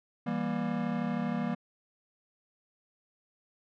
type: chord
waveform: square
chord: E diminished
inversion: none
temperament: just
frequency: 164.81 / 197.78 / 237.3 Hz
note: E3 / G3 / Bb3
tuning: 0 / +16 / +31 cents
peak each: -37 / -35 / -33 dBFS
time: 0.26-1.55 s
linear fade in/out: 10 ms
effects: low-pass 2000 Hz 12 dB/octave